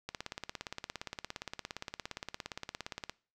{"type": "click train", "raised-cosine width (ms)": 0.2, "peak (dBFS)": -21, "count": 53, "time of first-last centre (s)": [0.09, 3.096], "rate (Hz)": 17.3, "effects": ["noise-tail reverb RT60 0.4 s tail -22 dB re dry"]}